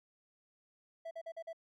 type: tone bursts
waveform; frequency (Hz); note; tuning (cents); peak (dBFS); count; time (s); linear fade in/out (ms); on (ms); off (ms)
triangle; 659.3; E5; 0; -39; 5; 1.05-1.531; 10; 61; 44
effects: none